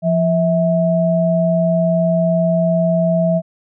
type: tone pair together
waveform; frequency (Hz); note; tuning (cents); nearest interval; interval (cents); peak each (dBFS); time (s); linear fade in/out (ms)
sine; 172.2 / 649.8; F3 / E5; -24 / -25; octave + major seventh; 2299; -15; 0.02-3.42; 50
effects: none